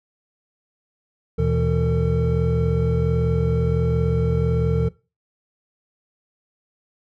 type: tone cluster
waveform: triangle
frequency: 77.2 / 121.6 / 163 / 451.2 Hz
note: D#2 / B2 / E3 / A4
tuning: -13 / -26 / -19 / +44 cents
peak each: -21 dBFS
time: 1.38-4.89 s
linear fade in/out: 10 ms
effects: noise-tail reverb RT60 0.3 s tail -20 dB re dry